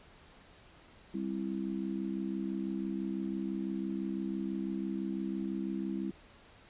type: harmonic tone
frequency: 66 Hz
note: C2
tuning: 16 cents sharp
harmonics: 3 / 4 / 5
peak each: -36 / -39 / -38 dBFS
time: 1.14-6.11 s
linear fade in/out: 5 ms
effects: pink hiss -58 dBFS RMS until 6.69 s + resampled to 8000 Hz